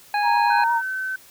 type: harmonic tone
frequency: 827 Hz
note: G#5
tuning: 8 cents flat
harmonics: 1 / 2 / 3 / 5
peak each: -20 / -26 / -30 / -34 dBFS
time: 0.14-0.64 s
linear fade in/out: 2 ms
type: tone with vibrato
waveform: sine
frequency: 932.3 Hz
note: A#5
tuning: in tune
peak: -18 dBFS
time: 0.22-0.82 s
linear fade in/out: 50 ms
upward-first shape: triangle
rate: 8.5 Hz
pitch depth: 30 cents each way
type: tone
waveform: sine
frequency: 1529 Hz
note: G6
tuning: 44 cents flat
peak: -24 dBFS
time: 0.5-1.16 s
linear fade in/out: 5 ms
effects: white hiss -49 dBFS RMS until 1.3 s